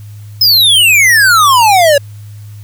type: exponential sweep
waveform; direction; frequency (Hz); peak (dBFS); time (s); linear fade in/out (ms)
square; down; 5200 to 553; -5; 0.41-1.98; 5
effects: added 104 Hz sine -27 dBFS peak until 2.63 s + white hiss -46 dBFS RMS until 2.63 s